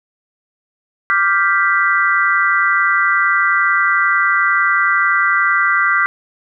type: chord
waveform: sine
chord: G dominant seventh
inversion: second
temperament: equal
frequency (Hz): 1174.7 / 1396.9 / 1568 / 1975.5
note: D6 / F6 / G6 / B6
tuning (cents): 0 / 0 / 0 / 0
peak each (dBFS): -17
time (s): 1.1-6.06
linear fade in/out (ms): 0
effects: none